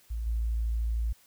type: tone with level steps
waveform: sine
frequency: 56.5 Hz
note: A1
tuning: 47 cents sharp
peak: -30 / -26 dBFS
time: 0.1-1.13 s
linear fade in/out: 10 ms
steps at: 0.26 s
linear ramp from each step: 10 ms
effects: white hiss -61 dBFS RMS until 1.26 s